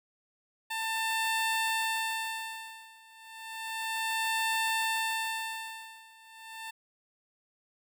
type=tone with tremolo; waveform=15% pulse; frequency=893 Hz; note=A5; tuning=25 cents sharp; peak=-21 dBFS; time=0.7-6.71 s; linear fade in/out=10 ms; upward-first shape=sine; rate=0.32 Hz; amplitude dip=95%; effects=none